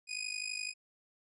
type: tone with amplitude modulation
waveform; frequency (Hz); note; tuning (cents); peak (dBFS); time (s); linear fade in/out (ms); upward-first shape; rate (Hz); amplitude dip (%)
20% pulse; 2489; D#7; 0; -28; 0.07-0.74; 50; sine; 51.9; 85
effects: resampled to 24000 Hz